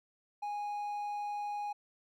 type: tone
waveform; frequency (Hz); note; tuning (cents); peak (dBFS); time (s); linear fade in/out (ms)
triangle; 826; G#5; -10; -33; 0.42-1.73; 10
effects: none

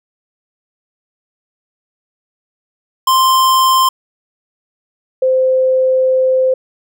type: tone pair in turn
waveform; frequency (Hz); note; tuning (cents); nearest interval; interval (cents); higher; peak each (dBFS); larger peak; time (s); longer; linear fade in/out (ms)
square / sine; 1046.5 / 518.7; C6 / C5; 0 / -15; octave; 1215; first; -9 / -9; neither; 3.07-3.89 / 5.22-6.54; second; 5
effects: none

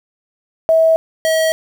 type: tone pair in turn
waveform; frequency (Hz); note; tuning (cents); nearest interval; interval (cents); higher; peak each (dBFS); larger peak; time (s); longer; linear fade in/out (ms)
sine / square; 648 / 640.6; E5 / E5; -30 / -50; unison; 20; first; -8 / -13; first; 0.69-0.96 / 1.25-1.52; neither; 0
effects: 7-bit

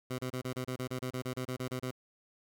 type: tone bursts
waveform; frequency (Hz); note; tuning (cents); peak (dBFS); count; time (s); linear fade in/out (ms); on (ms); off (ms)
15% pulse; 127.7; C3; -42; -28; 16; 0.1-1.912; 10; 87; 28
effects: none

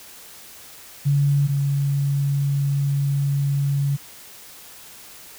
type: tone pair in turn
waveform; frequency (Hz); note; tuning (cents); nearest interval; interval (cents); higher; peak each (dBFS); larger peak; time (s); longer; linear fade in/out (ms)
sine; 142 / 140.37; C#3 / C#3; +42 / +22; unison; 20; first; -15 / -18; first; 1.05-1.48 / 1.48-3.97; second; 20
effects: white hiss -43 dBFS RMS until 5.38 s

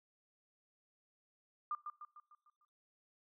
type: tone with echo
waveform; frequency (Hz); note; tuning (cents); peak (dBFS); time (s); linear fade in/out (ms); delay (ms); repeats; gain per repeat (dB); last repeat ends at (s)
sine; 1200; D6; +37; -35; 1.71-1.75; 2; 150; 6; -6; 2.65
effects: noise-tail reverb RT60 0.7 s tail -23 dB re dry

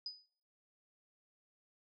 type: tone with exponential decay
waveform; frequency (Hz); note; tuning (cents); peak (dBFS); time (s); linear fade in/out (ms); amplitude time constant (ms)
sine; 4978; D#8; 0; -36; 0.06-0.26; 2; 43
effects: noise-tail reverb RT60 0.6 s tail -23 dB re dry + MP3 96 kbps

